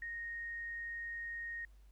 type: tone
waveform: sine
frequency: 1861 Hz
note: A#6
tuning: 3 cents flat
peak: -40 dBFS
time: 0.02-1.65 s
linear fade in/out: 2 ms
effects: added 50 Hz sine -57 dBFS peak until 1.91 s + pink hiss -75 dBFS RMS until 1.91 s